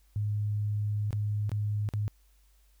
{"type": "tone with dropouts", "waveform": "sine", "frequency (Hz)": 104.5, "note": "G#2", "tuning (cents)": 11, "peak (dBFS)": -27, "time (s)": [0.16, 2.08], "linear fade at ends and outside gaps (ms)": 0, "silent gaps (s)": [[1.107, 1.129], [1.494, 1.517], [1.889, 1.937]], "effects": ["added 50 Hz sine -60 dBFS peak until 2.8 s", "white hiss -70 dBFS RMS until 2.8 s"]}